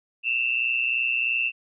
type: tone pair together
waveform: sine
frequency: 2628 / 2751 Hz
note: E7 / F7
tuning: -6 / -27 cents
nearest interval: minor second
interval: 79 cents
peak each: -24 / -25 dBFS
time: 0.23-1.52 s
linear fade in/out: 50 ms
effects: none